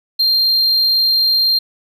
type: tone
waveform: triangle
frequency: 4186 Hz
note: C8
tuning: in tune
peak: -10 dBFS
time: 0.19-1.59 s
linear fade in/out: 10 ms
effects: none